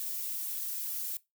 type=noise with flanger; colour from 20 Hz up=violet; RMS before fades=-36 dBFS; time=0-1.17 s; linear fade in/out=0 ms; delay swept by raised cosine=1.9 to 5.1 ms; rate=2.2 Hz; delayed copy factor=-0.9; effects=noise-tail reverb RT60 0.2 s tail -20 dB re dry